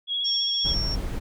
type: tone with vibrato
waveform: sine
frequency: 3322 Hz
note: G#7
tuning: in tune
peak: -24 dBFS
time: 0.07-0.75 s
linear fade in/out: 50 ms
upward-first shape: sine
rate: 15 Hz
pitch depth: 23 cents each way
type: tone with tremolo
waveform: sine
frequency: 5500 Hz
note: F8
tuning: 27 cents flat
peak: -24 dBFS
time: 0.24-0.96 s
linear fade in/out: 20 ms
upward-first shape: sine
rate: 2.7 Hz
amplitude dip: 35%
type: noise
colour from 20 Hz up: brown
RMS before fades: -28 dBFS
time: 0.64-1.2 s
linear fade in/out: 20 ms
effects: none